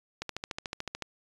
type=click train; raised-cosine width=0.2 ms; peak=-17 dBFS; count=12; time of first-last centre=0.22-1.023 s; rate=13.7 Hz; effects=resampled to 24000 Hz